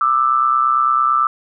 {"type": "tone pair together", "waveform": "sine", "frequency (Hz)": [1189.6, 1318.5], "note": ["D6", "E6"], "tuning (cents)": [22, 0], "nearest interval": "major second", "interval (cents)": 178, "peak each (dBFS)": -15, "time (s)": [0.01, 1.27], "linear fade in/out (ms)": 2, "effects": []}